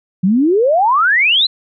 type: exponential sweep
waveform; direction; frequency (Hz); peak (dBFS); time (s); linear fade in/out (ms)
sine; up; 174.61 to 4167; -9; 0.23-1.47; 10
effects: none